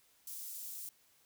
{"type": "high-pass noise", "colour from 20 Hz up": "white", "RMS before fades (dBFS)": -45, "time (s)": [0.27, 0.89], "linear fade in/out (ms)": 2, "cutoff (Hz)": 7300, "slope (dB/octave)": 12, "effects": ["white hiss -69 dBFS RMS until 1.25 s"]}